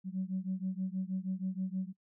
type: beating tone pair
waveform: sine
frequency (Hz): 185 / 191.3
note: F#3 / G3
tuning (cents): 0 / -42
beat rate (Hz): 6.3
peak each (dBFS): -35 / -36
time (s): 0.04-1.93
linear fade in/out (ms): 50
effects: noise-tail reverb RT60 0.1 s tail -25 dB re dry + tanh soft clip ceiling -26 dBFS